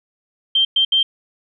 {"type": "tone bursts at uneven times", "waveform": "sine", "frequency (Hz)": 3154, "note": "G7", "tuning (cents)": 10, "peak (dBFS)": -12, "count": 3, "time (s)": [[0.55, 0.65], [0.76, 0.85], [0.92, 1.03]], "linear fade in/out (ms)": 5, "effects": []}